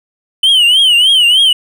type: tone with vibrato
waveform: triangle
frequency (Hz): 3015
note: F#7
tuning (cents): +32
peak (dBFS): -4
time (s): 0.43-1.53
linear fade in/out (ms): 5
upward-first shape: triangle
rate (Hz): 3.3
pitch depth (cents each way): 160
effects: none